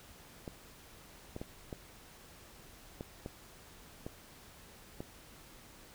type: clicks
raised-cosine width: 2 ms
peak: -27 dBFS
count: 8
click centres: 0.478 / 1.364 / 1.415 / 1.728 / 3.009 / 3.261 / 4.065 / 5.005 s
effects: pink hiss -56 dBFS RMS until 5.94 s